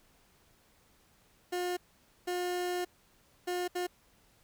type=tone bursts at uneven times; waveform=30% pulse; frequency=357.4 Hz; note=F4; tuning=40 cents sharp; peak=-29 dBFS; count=4; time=1.52-1.77 / 2.27-2.85 / 3.47-3.68 / 3.75-3.87 s; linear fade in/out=10 ms; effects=pink hiss -66 dBFS RMS until 4.43 s